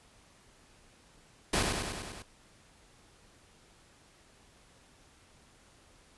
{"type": "noise with echo", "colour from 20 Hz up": "pink", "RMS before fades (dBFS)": -28, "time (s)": [1.53, 1.63], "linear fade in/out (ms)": 5, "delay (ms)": 99, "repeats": 6, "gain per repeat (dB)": -3, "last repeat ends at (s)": 2.224, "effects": ["pink hiss -61 dBFS RMS until 6.17 s", "resampled to 24000 Hz"]}